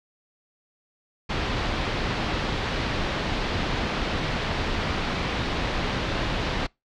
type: low-pass noise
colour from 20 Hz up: pink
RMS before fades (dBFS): -27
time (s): 1.29-6.67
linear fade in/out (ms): 10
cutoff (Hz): 4300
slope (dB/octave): 24
effects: noise-tail reverb RT60 0.2 s tail -25 dB re dry